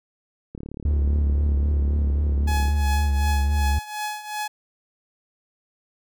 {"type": "click train", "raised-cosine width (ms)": 3, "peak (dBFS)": -22, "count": 78, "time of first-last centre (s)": [0.55, 2.683], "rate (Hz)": 36.1}
{"type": "tone with vibrato", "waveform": "triangle", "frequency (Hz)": 71.7, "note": "D2", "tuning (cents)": -41, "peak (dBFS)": -16, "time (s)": [0.85, 3.79], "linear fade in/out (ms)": 5, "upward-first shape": "sine", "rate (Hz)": 3.8, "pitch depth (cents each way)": 55}
{"type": "tone with tremolo", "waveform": "sawtooth", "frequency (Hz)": 845, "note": "G#5", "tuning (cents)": 30, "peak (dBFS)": -21, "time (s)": [2.47, 4.48], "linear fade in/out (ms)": 10, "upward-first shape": "triangle", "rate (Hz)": 2.7, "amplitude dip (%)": 80}
{"effects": []}